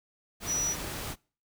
sine tone in noise, 5870 Hz, F#8, 15 cents flat, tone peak -27 dBFS, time 0.46-0.76 s, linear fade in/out 50 ms, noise pink, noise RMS -37 dBFS, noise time 0.4-1.16 s, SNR +7 dB, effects noise-tail reverb RT60 0.4 s tail -25 dB re dry

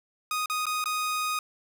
sawtooth tone with dropouts, 1244.5 Hz, D#6, in tune, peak -23 dBFS, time 0.31-1.39 s, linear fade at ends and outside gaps 2 ms, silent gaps 0.459-0.498 / 0.656-0.666 / 0.841-0.857 s, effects none

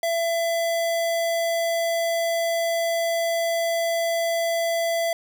square tone, 670 Hz, E5, 28 cents sharp, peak -22 dBFS, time 0.03-5.13 s, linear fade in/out 2 ms, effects none

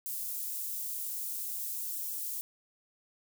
white high-pass noise, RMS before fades -37 dBFS, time 0.06-2.41 s, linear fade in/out 0 ms, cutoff 10000 Hz, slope 12 dB/octave, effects none

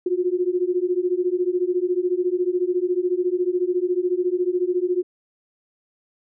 sine beating tone pair, 353.1 / 367.1 Hz, F4 / F#4, +19 / -14 cents, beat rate 14 Hz, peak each -22 dBFS, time 0.06-5.03 s, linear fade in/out 5 ms, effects none

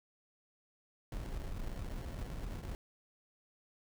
brown noise with sample-and-hold, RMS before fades -41 dBFS, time 1.12-2.75 s, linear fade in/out 2 ms, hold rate 1225 Hz, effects none

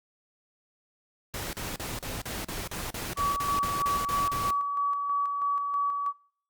pink noise bursts, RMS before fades -35 dBFS, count 14, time 1.34-4.507 s, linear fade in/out 0 ms, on 190 ms, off 39 ms
sine tone with tremolo, 1139 Hz, C#6, 47 cents sharp, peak -24 dBFS, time 3.16-6.13 s, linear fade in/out 50 ms, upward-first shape square, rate 3.1 Hz, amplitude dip 35%
effects noise-tail reverb RT60 0.5 s tail -21 dB re dry + Opus 48 kbps

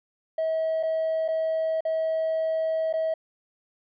triangle tone with dropouts, 642 Hz, E5, 46 cents flat, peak -20 dBFS, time 0.38-3.14 s, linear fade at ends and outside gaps 5 ms, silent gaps 0.829-0.833 / 1.28-1.285 / 1.807-1.851 / 2.928-2.937 s, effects tanh soft clip ceiling -19 dBFS + resampled to 11025 Hz

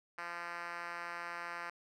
5% pulse tone with band-pass filter, 172.2 Hz, F3, 24 cents flat, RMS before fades -43 dBFS, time 0.18-1.7 s, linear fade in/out 5 ms, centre 1500 Hz, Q 1, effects none

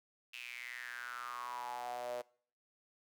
sawtooth tone with high-pass filter sweep, 122.2 Hz, B2, 18 cents flat, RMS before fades -44 dBFS, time 0.33-2.22 s, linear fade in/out 10 ms, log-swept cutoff 2700 to 560 Hz, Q 7.6, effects noise-tail reverb RT60 0.5 s tail -23 dB re dry

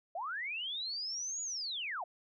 sine linear two-way sweep, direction up then down, 622.3 to 6890 to 622.3 Hz, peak -36 dBFS, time 0.15-2.04 s, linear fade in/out 5 ms, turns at 1.42 s, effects none

